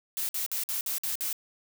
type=noise bursts; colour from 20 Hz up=blue; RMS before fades=-31 dBFS; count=7; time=0.17-1.328 s; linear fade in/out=0 ms; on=120 ms; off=53 ms; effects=none